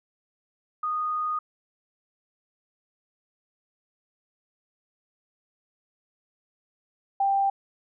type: tone pair in turn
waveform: sine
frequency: 1236 / 788.4 Hz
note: D#6 / G5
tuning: -12 / +10 cents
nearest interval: minor sixth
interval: 778 cents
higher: first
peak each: -25 / -20 dBFS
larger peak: second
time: 0.83-1.39 / 7.2-7.5 s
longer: first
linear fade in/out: 5 ms
effects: none